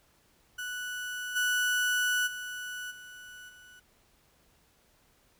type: tone with level steps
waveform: 35% pulse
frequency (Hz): 1480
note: F#6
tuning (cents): 0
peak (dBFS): -33 / -24 / -35 / -44 / -50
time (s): 0.58-3.8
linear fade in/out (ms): 10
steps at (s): 1.35 / 2.26 / 2.9 / 3.48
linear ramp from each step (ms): 20
effects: pink hiss -66 dBFS RMS until 5.39 s